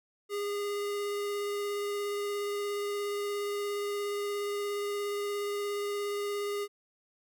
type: tone with vibrato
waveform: square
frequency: 408.3 Hz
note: G#4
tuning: 29 cents flat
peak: -32 dBFS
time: 0.29-6.68 s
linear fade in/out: 50 ms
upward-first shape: sine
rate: 17 Hz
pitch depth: 9 cents each way
effects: none